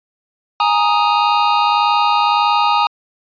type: chord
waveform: square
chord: Ab suspended second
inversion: none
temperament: equal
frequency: 830.6 / 932.3 / 1244.5 Hz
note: Ab5 / Bb5 / Eb6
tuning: 0 / 0 / 0 cents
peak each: -17 dBFS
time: 0.6-2.87 s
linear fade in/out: 2 ms
effects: resampled to 11025 Hz